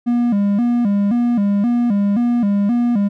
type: tone with vibrato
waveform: triangle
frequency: 220 Hz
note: A3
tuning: in tune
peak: -11 dBFS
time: 0.06-3.09 s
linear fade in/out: 20 ms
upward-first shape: square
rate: 1.9 Hz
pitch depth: 150 cents each way
effects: none